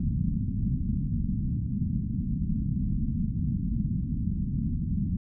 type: low-pass noise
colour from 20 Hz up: white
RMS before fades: -28 dBFS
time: 0-5.17 s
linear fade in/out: 5 ms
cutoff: 230 Hz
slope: 48 dB/octave
effects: none